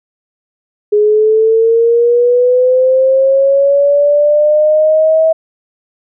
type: linear sweep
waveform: sine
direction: up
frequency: 415.3 to 646 Hz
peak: -6 dBFS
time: 0.92-5.33 s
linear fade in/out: 10 ms
effects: none